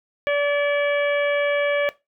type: harmonic tone with a mistuned harmonic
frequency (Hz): 576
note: D5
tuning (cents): -34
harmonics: 1 / 2 / 3 / 4 / 5 / 6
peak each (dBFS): -19 / -31 / -26 / -28 / -36 / -38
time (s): 0.27-1.89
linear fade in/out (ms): 0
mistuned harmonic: 6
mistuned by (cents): -88
effects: noise-tail reverb RT60 0.2 s tail -17 dB re dry